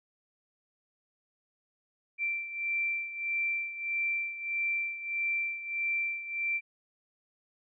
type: beating tone pair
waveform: sine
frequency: 2349 / 2350.6 Hz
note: D7 / D7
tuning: 0 / +1 cents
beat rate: 1.6 Hz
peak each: -31 / -36 dBFS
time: 2.18-6.61 s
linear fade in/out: 50 ms
effects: none